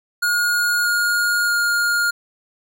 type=tone with pitch steps; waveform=square; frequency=1436 / 1426.9 / 1417.9 Hz; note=F6 / F6 / F6; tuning=+48 / +37 / +26 cents; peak=-17 dBFS; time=0.22-2.11 s; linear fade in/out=10 ms; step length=630 ms; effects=none